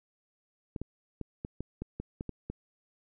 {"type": "clicks", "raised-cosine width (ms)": 3, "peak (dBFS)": -23, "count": 10, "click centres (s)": [0.762, 0.816, 1.213, 1.449, 1.606, 1.82, 2, 2.209, 2.293, 2.5], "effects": []}